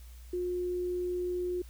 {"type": "tone", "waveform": "sine", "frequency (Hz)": 358, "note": "F4", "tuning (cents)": 43, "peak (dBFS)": -30, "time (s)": [0.33, 1.62], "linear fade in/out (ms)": 5, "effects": ["added 60 Hz sine -46 dBFS peak until 1.69 s", "white hiss -60 dBFS RMS until 1.69 s"]}